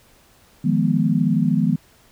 sine chord, F half-diminished seventh, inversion third, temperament equal with one note detuned, 155.56 / 174.61 / 207.7 / 244.4 Hz, Eb3 / F3 / Ab3 / Cb4, 0 / 0 / 0 / -18 cents, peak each -21 dBFS, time 0.64-1.76 s, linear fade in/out 10 ms, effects pink hiss -54 dBFS RMS until 2.11 s

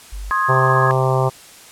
sine tone, 49.19 Hz, G1, 7 cents sharp, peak -26 dBFS, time 0.12-0.31 s, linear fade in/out 10 ms
sine chord, Ab major, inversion first, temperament equal with one note detuned, 1061.7 / 1244.5 / 1661.2 Hz, C6 / Eb6 / Ab6, +25 / 0 / 0 cents, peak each -18 / -21 / -21 dBFS, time 0.31-0.91 s, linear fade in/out 0 ms
harmonic tone, 130.81 Hz, C3, in tune, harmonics 1 / 3 / 4 / 5 / 6 / 7 / 8 / 9, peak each -17 / -22 / -23 / -24 / -25 / -25 / -26 / -27 dBFS, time 0.48-1.3 s, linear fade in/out 20 ms
effects white hiss -42 dBFS RMS until 1.71 s + low-pass 11000 Hz 12 dB/octave

